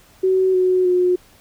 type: tone with pitch steps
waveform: sine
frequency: 376.1 / 368.4 / 360.8 Hz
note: F#4 / F#4 / F#4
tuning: +28 / -7 / -44 cents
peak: -13 dBFS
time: 0.23-1.16 s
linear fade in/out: 10 ms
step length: 310 ms
effects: pink hiss -51 dBFS RMS until 1.4 s